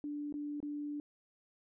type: tone with dropouts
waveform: sine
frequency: 293.1 Hz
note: D4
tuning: 3 cents flat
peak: -37 dBFS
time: 0.04-1 s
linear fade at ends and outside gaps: 1 ms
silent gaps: 0.325-0.34 / 0.603-0.628 s
effects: none